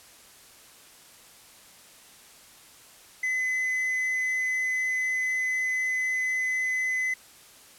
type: tone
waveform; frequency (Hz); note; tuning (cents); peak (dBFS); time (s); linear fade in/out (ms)
triangle; 2024; B6; +42; -23; 3.23-7.14; 5
effects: white hiss -52 dBFS RMS until 7.78 s + low-pass 12000 Hz 12 dB/octave